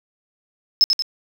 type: tone with echo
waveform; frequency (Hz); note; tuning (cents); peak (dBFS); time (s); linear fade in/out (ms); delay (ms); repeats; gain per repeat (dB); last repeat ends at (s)
sine; 5200; E8; -24; -7; 0.81-0.84; 0; 91; 2; -6; 1.022
effects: tanh soft clip ceiling -8 dBFS + 7-bit